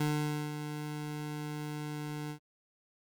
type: tone with ADSR envelope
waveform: 25% pulse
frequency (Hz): 149.9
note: D3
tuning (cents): +36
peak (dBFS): -24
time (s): 0-2.39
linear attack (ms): 6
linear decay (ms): 510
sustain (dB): -9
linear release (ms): 89
effects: Opus 48 kbps